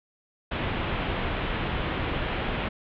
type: low-pass noise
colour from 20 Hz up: pink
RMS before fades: -29 dBFS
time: 0.51-2.69 s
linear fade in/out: 10 ms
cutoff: 3400 Hz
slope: 48 dB/octave
effects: none